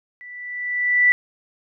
sine tone with level ramp, 1971 Hz, B6, 4 cents flat, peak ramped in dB -37 to -10 dBFS, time 0.21-1.12 s, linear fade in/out 0 ms, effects none

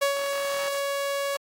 sawtooth tone with ADSR envelope, 560 Hz, C#5, 18 cents sharp, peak -16 dBFS, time 0.01-1.37 s, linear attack 15 ms, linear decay 120 ms, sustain -6 dB, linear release 6 ms, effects AAC 48 kbps

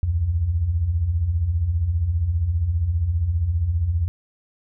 sine beating tone pair, 71.5 / 86.5 Hz, D2 / F2, -46 / -16 cents, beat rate 15 Hz, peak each -27 / -19 dBFS, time 0.03-4.08 s, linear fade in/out 0 ms, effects none

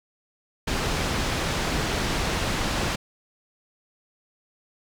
pink low-pass noise, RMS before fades -26 dBFS, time 0.67-2.96 s, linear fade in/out 10 ms, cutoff 6100 Hz, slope 12 dB/octave, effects none

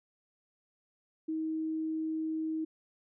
sine tone, 317.1 Hz, D#4, 33 cents sharp, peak -31 dBFS, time 1.28-2.65 s, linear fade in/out 10 ms, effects none

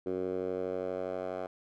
10% pulse tone with band-pass filter sweep, 92.3 Hz, F#2, 4 cents flat, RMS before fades -35 dBFS, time 0.06-1.47 s, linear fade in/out 5 ms, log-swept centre 380 to 720 Hz, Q 2.5, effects none

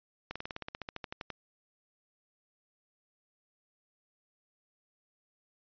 slowing click train, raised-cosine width 0.3 ms, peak -22 dBFS, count 16, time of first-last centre 0.31-1.303 s, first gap 46 ms, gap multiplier 1.05, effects resampled to 11025 Hz

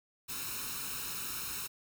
white noise with comb filter, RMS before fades -39 dBFS, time 0.28-1.68 s, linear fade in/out 20 ms, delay 0.75 ms, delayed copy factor +0.7, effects none

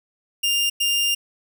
sawtooth tone bursts at uneven times, 2801 Hz, F7, 4 cents sharp, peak -15 dBFS, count 2, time 0.43-0.7 / 0.8-1.15 s, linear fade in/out 10 ms, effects none

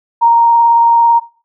sine tone with vibrato, 932.3 Hz, A#5, in tune, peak -5 dBFS, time 0.21-1.2 s, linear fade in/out 20 ms, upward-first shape sine, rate 18 Hz, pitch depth 10 cents each way, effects noise-tail reverb RT60 0.4 s tail -19 dB re dry

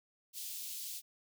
white high-pass noise, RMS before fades -43 dBFS, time 0.33-1.02 s, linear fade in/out 50 ms, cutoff 3100 Hz, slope 24 dB/octave, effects none

